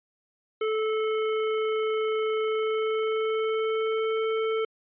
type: tone with pitch glide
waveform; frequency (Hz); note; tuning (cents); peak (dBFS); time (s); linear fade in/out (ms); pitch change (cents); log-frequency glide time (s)
square; 436.1 to 442.7; A4 to A4; -15 to +11; -25; 0.61-4.65; 5; +26; 2.41-4.26
effects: resampled to 8000 Hz